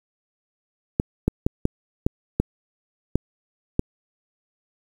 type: clicks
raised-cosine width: 3 ms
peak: -5 dBFS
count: 8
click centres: 0.999 / 1.28 / 1.465 / 1.654 / 2.065 / 2.4 / 3.156 / 3.794 s
effects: 7-bit